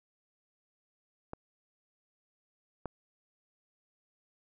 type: clicks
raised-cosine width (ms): 1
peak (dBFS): -25 / -22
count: 2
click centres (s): 1.334 / 2.857
effects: none